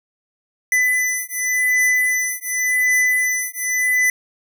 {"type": "beating tone pair", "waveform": "square", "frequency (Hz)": [2001, 2001.89], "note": ["B6", "B6"], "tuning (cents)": [22, 23], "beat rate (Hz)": 0.89, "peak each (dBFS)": -20, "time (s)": [0.72, 4.1], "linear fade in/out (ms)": 2, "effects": []}